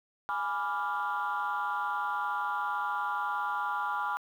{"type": "chord", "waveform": "sine", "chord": "G# diminished seventh", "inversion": "none", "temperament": "equal", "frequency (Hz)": [830.6, 987.8, 1174.7, 1396.9], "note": ["G#5", "B5", "D6", "F6"], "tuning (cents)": [0, 0, 0, 0], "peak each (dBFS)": -34, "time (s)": [0.29, 4.17], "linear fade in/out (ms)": 0, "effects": ["tanh soft clip ceiling -23 dBFS", "10-bit"]}